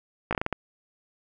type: slowing click train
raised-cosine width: 0.5 ms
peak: -11 dBFS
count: 7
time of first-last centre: 0.31-0.527 s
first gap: 17 ms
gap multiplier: 1.3
effects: none